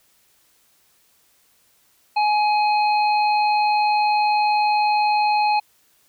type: harmonic tone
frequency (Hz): 840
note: G#5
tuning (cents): +19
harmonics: 1 / 3 / 5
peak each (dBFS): -16 / -26 / -30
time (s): 2.16-5.6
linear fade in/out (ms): 10
effects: white hiss -60 dBFS RMS until 6.08 s